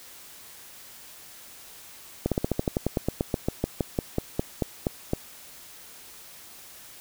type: slowing click train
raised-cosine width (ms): 2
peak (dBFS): -10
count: 22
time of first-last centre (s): 2.26-5.134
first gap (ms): 57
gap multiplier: 1.08
effects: white hiss -47 dBFS RMS until 7 s